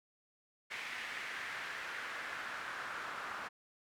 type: noise with band-pass filter sweep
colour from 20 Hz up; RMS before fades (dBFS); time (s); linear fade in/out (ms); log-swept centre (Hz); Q
pink; -43; 0.7-3.49; 20; 2100 to 1300; 2.3
effects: none